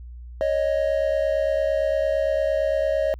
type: tone pair together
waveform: triangle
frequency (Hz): 554.4 / 623.2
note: C#5 / D#5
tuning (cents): 0 / +3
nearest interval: major second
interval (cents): 203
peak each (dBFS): -21 / -20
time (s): 0.41-3.14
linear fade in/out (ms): 0
effects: added 60 Hz sine -36 dBFS peak until 3.19 s